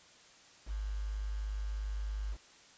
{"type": "tone with quantisation", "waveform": "sine", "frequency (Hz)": 51.5, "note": "G#1", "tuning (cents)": -14, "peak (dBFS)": -34, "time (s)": [0.66, 2.37], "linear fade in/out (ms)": 50, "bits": 9, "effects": ["white hiss -59 dBFS RMS until 2.77 s", "resampled to 16000 Hz"]}